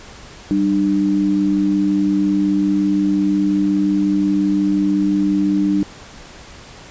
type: tone pair together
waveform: sine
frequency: 194.1 / 299.7 Hz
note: G3 / D4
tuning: -17 / +35 cents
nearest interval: minor sixth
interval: 752 cents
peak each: -18 / -15 dBFS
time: 0.51-5.83 s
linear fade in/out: 0 ms
effects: pink hiss -39 dBFS RMS until 6.9 s + resampled to 16000 Hz